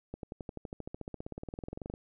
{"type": "accelerating click train", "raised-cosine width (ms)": 2, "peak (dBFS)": -26, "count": 30, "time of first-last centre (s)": [0.14, 1.939], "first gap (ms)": 92, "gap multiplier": 0.97, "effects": []}